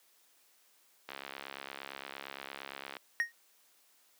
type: click train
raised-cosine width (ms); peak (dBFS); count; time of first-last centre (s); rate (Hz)
0.3; -25; 130; 1.09-2.968; 68.7
type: tone with exponential decay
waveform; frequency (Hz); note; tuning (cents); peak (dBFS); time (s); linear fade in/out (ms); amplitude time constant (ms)
triangle; 1864.7; A#6; 0; -22; 3.2-3.32; 0; 26
effects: white hiss -67 dBFS RMS until 4.19 s + high-pass 300 Hz 12 dB/octave